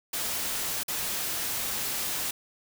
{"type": "noise with dropouts", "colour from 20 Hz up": "white", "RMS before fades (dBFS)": -31, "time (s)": [0.13, 2.31], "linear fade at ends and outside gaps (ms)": 5, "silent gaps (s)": [0.834, 0.881], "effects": []}